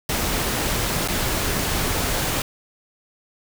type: noise with dropouts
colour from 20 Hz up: pink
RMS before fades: -23 dBFS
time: 0.09-2.42 s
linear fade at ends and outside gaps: 2 ms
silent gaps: 1.077-1.084 s
effects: none